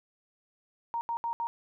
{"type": "tone bursts at uneven times", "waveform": "sine", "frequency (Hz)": 932.3, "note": "A#5", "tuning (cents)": 0, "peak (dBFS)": -29, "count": 4, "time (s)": [[0.94, 1.01], [1.09, 1.17], [1.24, 1.33], [1.4, 1.47]], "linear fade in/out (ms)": 0, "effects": []}